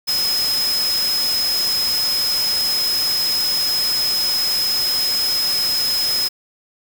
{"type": "tone in noise", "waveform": "sine", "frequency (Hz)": 5110, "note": "D#8", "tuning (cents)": 45, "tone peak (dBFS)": -17, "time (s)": [0.07, 6.29], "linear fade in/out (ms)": 20, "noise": "white", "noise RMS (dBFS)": -26, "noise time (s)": [0.07, 6.29], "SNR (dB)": 6, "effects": []}